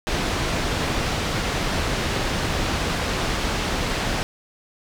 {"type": "low-pass noise", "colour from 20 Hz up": "pink", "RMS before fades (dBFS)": -24, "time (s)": [0.07, 4.23], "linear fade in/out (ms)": 0, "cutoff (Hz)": 5300, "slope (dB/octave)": 12, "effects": []}